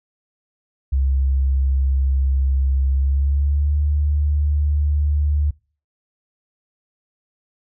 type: tone with pitch glide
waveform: sine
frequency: 67.1 to 73.6 Hz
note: C2 to D2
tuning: +44 to +4 cents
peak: -15 dBFS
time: 0.92-5.51 s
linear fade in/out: 10 ms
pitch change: +160 cents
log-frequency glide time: 2.9-3.76 s
effects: noise-tail reverb RT60 0.4 s tail -25 dB re dry